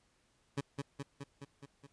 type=tone with echo; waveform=20% pulse; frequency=140.1 Hz; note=C#3; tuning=19 cents sharp; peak=-28 dBFS; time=0.57-0.61 s; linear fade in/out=10 ms; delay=210 ms; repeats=6; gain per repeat=-3 dB; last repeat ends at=1.87 s; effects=pink hiss -73 dBFS RMS until 1.92 s + resampled to 22050 Hz